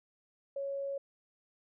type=tone; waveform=sine; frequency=554.4 Hz; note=C#5; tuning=in tune; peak=-34 dBFS; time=0.56-0.98 s; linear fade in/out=5 ms; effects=none